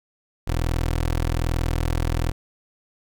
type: tone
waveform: 20% pulse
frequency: 41.2 Hz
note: E1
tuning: in tune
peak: -16 dBFS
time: 0.47-2.32 s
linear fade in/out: 10 ms
effects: none